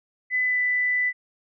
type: tone with pitch glide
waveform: sine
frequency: 2006 to 1989.8 Hz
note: B6 to B6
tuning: +26 to +12 cents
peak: -20 dBFS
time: 0.3-1.13 s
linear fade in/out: 50 ms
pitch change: -14 cents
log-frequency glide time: 0.44-0.6 s
effects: none